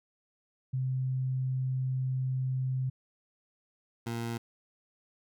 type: tone pair in turn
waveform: sine / 20% pulse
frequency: 130 / 116.52 Hz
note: C3 / A#2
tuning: -11 / 0 cents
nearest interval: major second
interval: 189 cents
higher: first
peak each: -28 dBFS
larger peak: neither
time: 0.73-2.9 / 4.06-4.38 s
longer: first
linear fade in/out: 10 ms
effects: none